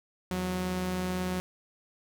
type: tone pair together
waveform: sawtooth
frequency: 82.4 / 183.07 Hz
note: E2 / F#3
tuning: 0 / -18 cents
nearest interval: octave + major second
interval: 1382 cents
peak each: -35 / -26 dBFS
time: 0.31-1.4 s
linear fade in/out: 0 ms
effects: none